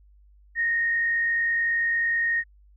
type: tone with frequency modulation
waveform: sine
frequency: 1857 Hz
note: A#6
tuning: 7 cents flat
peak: -21 dBFS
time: 0.55-2.44 s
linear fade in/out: 50 ms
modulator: 49.1 Hz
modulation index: 0.41
effects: added 50 Hz sine -52 dBFS peak until 2.76 s